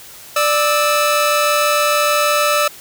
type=tone pair together; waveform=sawtooth; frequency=591 / 1308.5 Hz; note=D5 / E6; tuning=+11 / -13 cents; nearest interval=octave + major second; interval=1376 cents; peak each=-12 dBFS; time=0.36-2.68 s; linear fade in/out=5 ms; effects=white hiss -38 dBFS RMS until 2.8 s